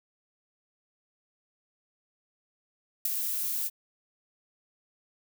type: noise with ADSR envelope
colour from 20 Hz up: violet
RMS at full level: -24 dBFS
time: 3.05-3.7 s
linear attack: 5 ms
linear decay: 11 ms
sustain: -7 dB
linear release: 35 ms
effects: none